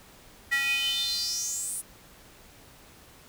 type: tone with high-pass filter sweep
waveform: square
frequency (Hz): 275.4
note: C#4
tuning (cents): -11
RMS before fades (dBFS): -29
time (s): 0.51-1.82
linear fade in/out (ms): 20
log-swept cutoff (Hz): 1900 to 10000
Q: 7.6
effects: pink hiss -53 dBFS RMS until 3.28 s